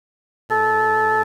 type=tone with vibrato; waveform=10% pulse; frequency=111.3 Hz; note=A2; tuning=20 cents sharp; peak=-25 dBFS; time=0.49-1.24 s; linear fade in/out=5 ms; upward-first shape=triangle; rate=6.5 Hz; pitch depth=250 cents each way
type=harmonic tone; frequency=435.4 Hz; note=A4; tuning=18 cents flat; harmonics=1 / 2 / 3 / 4; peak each=-22 / -18 / -23 / -21 dBFS; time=0.5-1.24 s; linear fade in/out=20 ms
effects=none